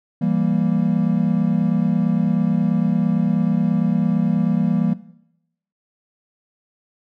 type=chord; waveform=triangle; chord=E diminished; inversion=none; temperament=equal with one note detuned; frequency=166.92 / 196 / 233.1 Hz; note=E3 / G3 / Bb3; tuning=+22 / 0 / 0 cents; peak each=-19 dBFS; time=0.21-4.94 s; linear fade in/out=10 ms; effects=noise-tail reverb RT60 0.8 s tail -17 dB re dry